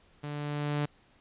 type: tone with level ramp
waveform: sawtooth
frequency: 146.83 Hz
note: D3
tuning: in tune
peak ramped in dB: -32 to -23 dBFS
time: 0.23-0.86 s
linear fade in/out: 10 ms
effects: pink hiss -63 dBFS RMS until 1.2 s + resampled to 8000 Hz